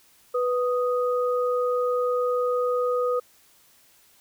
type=tone pair together; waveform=sine; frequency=493.9 / 1244.6 Hz; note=B4 / D#6; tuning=0 / 0 cents; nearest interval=octave + major third; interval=1600 cents; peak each=-22 / -28 dBFS; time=0.34-3.2 s; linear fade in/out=10 ms; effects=white hiss -58 dBFS RMS until 4.2 s

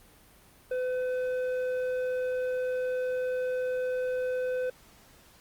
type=tone with tanh clipping; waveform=sine; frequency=506 Hz; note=B4; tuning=42 cents sharp; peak=-29 dBFS; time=0.71-4.7 s; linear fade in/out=5 ms; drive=8 dB; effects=pink hiss -57 dBFS RMS until 5.4 s + Opus 32 kbps

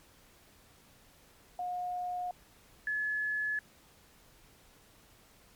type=tone pair in turn; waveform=sine; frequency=719 / 1710.1 Hz; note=F#5 / A6; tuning=-50 / -50 cents; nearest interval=octave + minor third; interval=1500 cents; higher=second; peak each=-33 / -30 dBFS; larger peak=second; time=1.59-2.31 / 2.87-3.59 s; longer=neither; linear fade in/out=2 ms; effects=pink hiss -61 dBFS RMS until 5.55 s + MP3 96 kbps

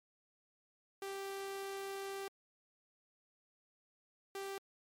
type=tone bursts at uneven times; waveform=sawtooth; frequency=392 Hz; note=G4; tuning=in tune; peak=-37 dBFS; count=2; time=1.02-2.28 / 4.35-4.58 s; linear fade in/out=2 ms; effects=MP3 64 kbps

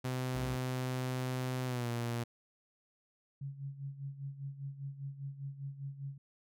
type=tone with pitch glide; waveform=sawtooth; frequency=127.9 to 118.65 Hz; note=C3 to A#2; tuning=-39 to +31 cents; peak=-30 dBFS; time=0.04-2.24 s; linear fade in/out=10 ms; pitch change=-130 cents; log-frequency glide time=1.66-1.89 s
type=tone; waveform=sawtooth; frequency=57.8 Hz; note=A#1; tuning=14 cents flat; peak=-37 dBFS; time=0.34-0.57 s; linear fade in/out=20 ms
type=tone with tremolo; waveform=sine; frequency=138.6 Hz; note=C#3; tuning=in tune; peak=-37 dBFS; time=3.41-6.18 s; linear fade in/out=5 ms; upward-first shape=sine; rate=5 Hz; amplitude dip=75%
effects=none

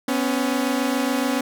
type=tone pair together; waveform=sawtooth; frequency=249.8 / 276.9 Hz; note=B3 / C#4; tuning=+20 / -2 cents; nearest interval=major second; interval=178 cents; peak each=-19 / -19 dBFS; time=0.08-1.41 s; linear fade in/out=5 ms; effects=none

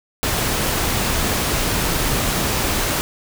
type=noise; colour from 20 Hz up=pink; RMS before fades=-20 dBFS; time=0.23-3.01 s; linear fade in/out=0 ms; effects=none

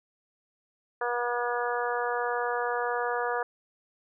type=harmonic tone; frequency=241.4 Hz; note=B3; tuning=39 cents flat; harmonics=2 / 3 / 4 / 5 / 6 / 7; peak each=-31 / -33 / -34 / -35 / -36 / -36 dBFS; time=1.01-3.43 s; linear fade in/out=5 ms; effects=none

